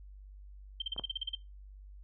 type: tone bursts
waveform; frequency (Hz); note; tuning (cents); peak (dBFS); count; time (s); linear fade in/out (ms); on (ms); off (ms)
sine; 3136; G7; 0; -31; 10; 0.8-1.351; 5; 20; 39
type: clicks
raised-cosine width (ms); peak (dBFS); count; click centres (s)
1; -33 / -27; 2; 0.964 / 0.996
effects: noise-tail reverb RT60 0.2 s tail -18 dB re dry + added 49 Hz sine -48 dBFS peak until 2.03 s